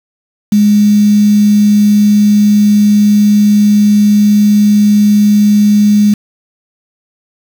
sine tone with quantisation, 207.7 Hz, G#3, in tune, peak -4 dBFS, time 0.52-6.14 s, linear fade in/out 5 ms, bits 4, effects none

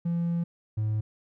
triangle tone pair in turn, 170.4 / 107.78 Hz, F3 / A2, -42 / -35 cents, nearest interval minor sixth, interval 793 cents, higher first, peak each -22 dBFS, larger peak neither, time 0.05-0.44 / 0.77-1.01 s, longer first, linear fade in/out 10 ms, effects tanh soft clip ceiling -19 dBFS

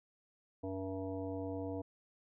harmonic tone, 95.3 Hz, G2, 48 cents flat, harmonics 1 / 3 / 5 / 7 / 9 / 10, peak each -44 / -41 / -43 / -46 / -56 / -56 dBFS, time 0.63-1.82 s, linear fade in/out 10 ms, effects none

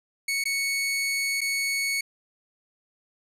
sawtooth tone with dropouts, 2217 Hz, C#7, in tune, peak -21 dBFS, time 0.28-2.01 s, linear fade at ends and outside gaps 5 ms, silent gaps 0.44-0.454 / 1.408-1.414 s, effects resampled to 32000 Hz + 10-bit

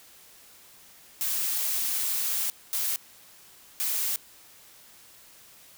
blue noise bursts at uneven times, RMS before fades -28 dBFS, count 3, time 1.21-2.5 / 2.73-2.96 / 3.8-4.16 s, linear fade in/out 0 ms, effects white hiss -53 dBFS RMS until 5.77 s

